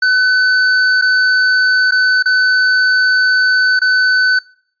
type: tone with dropouts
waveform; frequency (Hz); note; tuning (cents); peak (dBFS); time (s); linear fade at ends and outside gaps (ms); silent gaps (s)
square; 1508; F#6; +32; -10; 0.02-4.39; 5; 1.014-1.021 / 1.91-1.92 / 2.226-2.257 / 3.792-3.816
effects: noise-tail reverb RT60 0.6 s tail -24 dB re dry + resampled to 11025 Hz